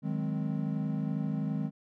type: chord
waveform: triangle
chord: Ab dominant seventh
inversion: second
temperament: equal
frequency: 155.56 / 185 / 207.7 / 261.6 Hz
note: Eb3 / Gb3 / Ab3 / C4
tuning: 0 / 0 / 0 / 0 cents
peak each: -31 / -37 / -32 / -35 dBFS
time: 0.02-1.71 s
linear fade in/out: 50 ms
effects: none